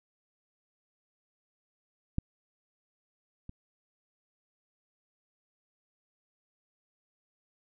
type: clicks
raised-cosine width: 5 ms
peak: -16 / -30 dBFS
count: 2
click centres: 2.184 / 3.494 s
effects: none